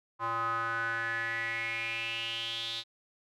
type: tone with band-pass filter sweep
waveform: square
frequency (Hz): 114.7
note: A#2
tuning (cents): -28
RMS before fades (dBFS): -34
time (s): 0.19-2.84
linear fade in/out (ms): 50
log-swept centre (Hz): 1100 to 3800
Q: 6.9
effects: none